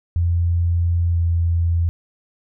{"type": "tone with pitch glide", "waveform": "sine", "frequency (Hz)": [85.7, 84.62], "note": ["F2", "E2"], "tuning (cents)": [-32, 46], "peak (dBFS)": -15, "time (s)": [0.16, 1.89], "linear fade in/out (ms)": 0, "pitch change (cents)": -22, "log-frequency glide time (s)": [1.12, 1.17], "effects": []}